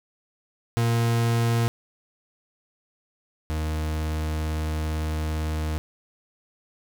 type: tone pair in turn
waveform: 40% pulse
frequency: 116.54 / 77.78 Hz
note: A#2 / D#2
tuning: 0 / 0 cents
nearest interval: perfect fifth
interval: 700 cents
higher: first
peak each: -19 / -24 dBFS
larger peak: first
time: 0.77-1.68 / 3.5-5.78 s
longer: second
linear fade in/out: 0 ms
effects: none